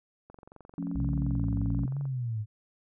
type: click train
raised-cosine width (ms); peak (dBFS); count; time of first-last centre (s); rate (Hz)
1; -35; 41; 0.3-2.054; 22.8
type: chord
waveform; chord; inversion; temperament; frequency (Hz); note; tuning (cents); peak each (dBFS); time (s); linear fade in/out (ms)
sine; F augmented; none; equal with one note detuned; 174.61 / 215.7 / 277.2; F3 / A3 / C#4; 0 / -34 / 0; -34 / -39 / -34; 0.78-1.86; 2
type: tone with pitch glide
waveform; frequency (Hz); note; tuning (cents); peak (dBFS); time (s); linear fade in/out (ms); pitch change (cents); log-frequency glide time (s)
sine; 62.4 to 57.22; B1 to A#1; +19 to -31; -31; 0.95-1.85; 5; -150; 1.4-1.67
type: tone with vibrato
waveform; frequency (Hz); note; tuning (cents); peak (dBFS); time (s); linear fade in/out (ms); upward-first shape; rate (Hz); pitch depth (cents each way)
sine; 123; B2; -7; -29; 0.96-2.46; 50; triangle; 1.2; 260
effects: none